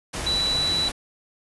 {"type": "tone in noise", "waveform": "sine", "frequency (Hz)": 3951, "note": "B7", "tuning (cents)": 0, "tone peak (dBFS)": -21, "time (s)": [0.26, 0.89], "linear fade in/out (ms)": 10, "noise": "pink", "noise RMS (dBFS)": -30, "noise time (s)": [0.13, 0.92], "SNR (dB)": 6, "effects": ["resampled to 24000 Hz"]}